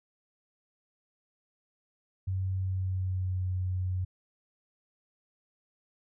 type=tone with pitch glide; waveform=sine; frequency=94.4 to 92.03 Hz; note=F#2 to F#2; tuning=+35 to -9 cents; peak=-28 dBFS; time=2.27-4.05 s; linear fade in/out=10 ms; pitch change=-44 cents; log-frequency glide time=2.55-3.47 s; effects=none